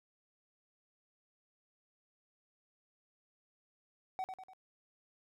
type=tone with echo; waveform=triangle; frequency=754 Hz; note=F#5; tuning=32 cents sharp; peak=-33 dBFS; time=4.19-4.24 s; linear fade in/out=0 ms; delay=98 ms; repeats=3; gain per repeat=-6 dB; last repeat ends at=4.534 s; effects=none